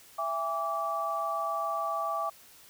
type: tone cluster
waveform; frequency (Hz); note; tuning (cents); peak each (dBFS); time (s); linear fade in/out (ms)
sine; 665 / 812 / 1157; E5 / G#5 / D6; +15 / -39 / -26; -34 / -36 / -31; 0.18-2.3; 10
effects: white hiss -55 dBFS RMS until 2.69 s